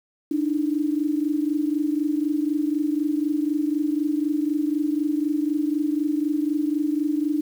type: tone pair together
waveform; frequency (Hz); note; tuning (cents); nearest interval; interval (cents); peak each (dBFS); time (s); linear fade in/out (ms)
sine; 293.7 / 317.7; D4 / D#4; 0 / +36; minor second; 136; -22 / -25; 0.31-7.41; 5
effects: 8-bit

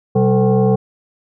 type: tone with frequency modulation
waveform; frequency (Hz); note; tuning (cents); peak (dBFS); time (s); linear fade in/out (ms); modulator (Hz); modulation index
sine; 124.9; B2; +20; -10; 0.15-0.76; 10; 318; 1.5
effects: none

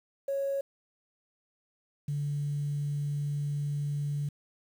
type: tone pair in turn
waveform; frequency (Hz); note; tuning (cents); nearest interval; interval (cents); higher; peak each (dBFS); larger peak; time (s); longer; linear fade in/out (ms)
sine; 552 / 144.86; C#5 / D3; -7 / -23; octave + major seventh; 2316; first; -27 / -28; first; 0.28-0.61 / 2.08-4.29; second; 5
effects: tanh soft clip ceiling -24 dBFS + 9-bit

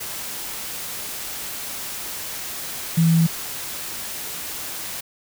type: tone in noise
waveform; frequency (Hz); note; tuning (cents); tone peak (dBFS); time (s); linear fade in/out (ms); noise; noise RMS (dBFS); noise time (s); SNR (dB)
sine; 164.81; E3; 0; -13; 2.97-3.27; 10; white; -31; 0-5.01; +15
effects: none

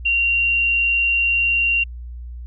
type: tone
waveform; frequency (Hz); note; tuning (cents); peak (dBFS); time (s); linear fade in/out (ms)
sine; 2761; F7; -20; -15; 0.05-1.84; 10
effects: added 60 Hz sine -30 dBFS peak until 2.46 s

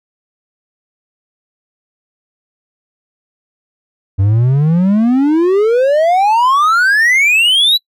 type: exponential sweep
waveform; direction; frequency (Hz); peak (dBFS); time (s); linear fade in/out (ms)
triangle; up; 93.8 to 4005; -6; 4.18-7.78; 20
effects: noise-tail reverb RT60 0.1 s tail -26 dB re dry

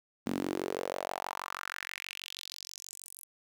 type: tone with high-pass filter sweep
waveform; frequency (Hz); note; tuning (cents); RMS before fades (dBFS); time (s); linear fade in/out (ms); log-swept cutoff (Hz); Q
sawtooth; 46.25; F#1; 0; -39; 0.26-3.24; 0; 230 to 11000; 3.5
effects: 10-bit

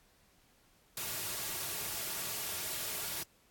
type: noise with comb filter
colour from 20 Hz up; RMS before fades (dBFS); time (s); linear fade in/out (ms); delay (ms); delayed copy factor
white; -38; 0.97-3.23; 2; 3.9; -0.5
effects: pink hiss -67 dBFS RMS until 3.5 s + AAC 64 kbps

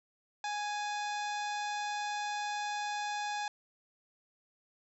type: harmonic tone with a mistuned harmonic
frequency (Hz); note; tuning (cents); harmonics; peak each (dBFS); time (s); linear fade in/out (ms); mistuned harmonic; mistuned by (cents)
830.6; G#5; 0; 1 / 2 / 3 / 4 / 5 / 6 / 7 / 8 / 9; -35 / -41 / -45 / -47 / -49 / -51 / -52 / -53 / -54; 0.44-3.48; 2; 4; +80
effects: none

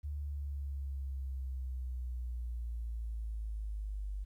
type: linear sweep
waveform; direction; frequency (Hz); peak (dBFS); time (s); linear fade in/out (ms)
sine; down; 73.42 to 49; -36; 0.03-4.25; 20
effects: 12-bit

